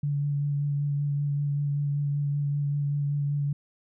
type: tone with vibrato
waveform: sine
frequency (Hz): 143.8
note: D3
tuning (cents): -36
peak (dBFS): -24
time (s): 0.03-3.53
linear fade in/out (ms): 5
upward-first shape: sine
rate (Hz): 5.2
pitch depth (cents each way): 16
effects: none